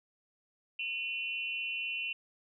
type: tone with amplitude modulation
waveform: sine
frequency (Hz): 2721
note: F7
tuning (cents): -46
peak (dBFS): -29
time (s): 0.79-2.13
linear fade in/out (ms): 5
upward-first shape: sine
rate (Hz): 244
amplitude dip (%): 100
effects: none